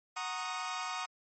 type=chord; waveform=sawtooth; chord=D# minor seventh; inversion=first; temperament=equal with one note detuned; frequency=740 / 932.3 / 1094.1 / 1244.5 Hz; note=F#5 / A#5 / C#6 / D#6; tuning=0 / 0 / -23 / 0 cents; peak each=-38 / -38 / -40 / -35 dBFS; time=0.16-1.06 s; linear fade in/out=10 ms; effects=MP3 32 kbps